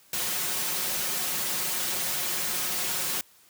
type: noise with comb filter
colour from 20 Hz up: white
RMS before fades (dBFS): -29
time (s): 0.13-3.21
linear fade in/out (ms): 2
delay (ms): 5.5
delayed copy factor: +0.7
effects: white hiss -58 dBFS RMS until 3.49 s + high-pass 60 Hz 12 dB/octave